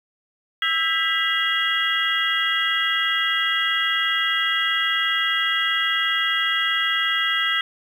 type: tone cluster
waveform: sine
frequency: 1318 / 1607 / 1972 / 2840 / 3293 Hz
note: E6 / G6 / B6 / F7 / G#7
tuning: -1 / +43 / -3 / +28 / -15 cents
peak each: -27 / -27 / -23 / -28 / -24 dBFS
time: 0.62-7.61 s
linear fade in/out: 2 ms
effects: 8-bit